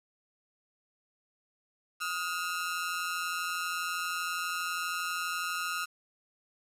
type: ring-modulated tone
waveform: sawtooth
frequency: 1341 Hz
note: E6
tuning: 29 cents sharp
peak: -25 dBFS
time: 2-5.86 s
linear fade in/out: 20 ms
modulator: 86.2 Hz
effects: resampled to 32000 Hz + 9-bit